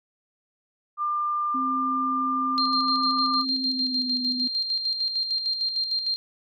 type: tone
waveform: sine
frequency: 1196 Hz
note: D6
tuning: 31 cents sharp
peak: -23 dBFS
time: 0.97-3.45 s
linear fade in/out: 50 ms
type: tone with pitch glide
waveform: sine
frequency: 262.2 to 249.8 Hz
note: C4 to B3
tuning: +4 to +20 cents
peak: -29 dBFS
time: 1.54-4.48 s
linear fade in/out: 10 ms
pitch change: -84 cents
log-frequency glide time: 3.55-4.14 s
type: tone with tremolo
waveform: sine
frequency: 4186 Hz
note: C8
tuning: in tune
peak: -22 dBFS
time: 2.58-6.16 s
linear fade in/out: 0 ms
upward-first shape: square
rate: 6.6 Hz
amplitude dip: 50%
effects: none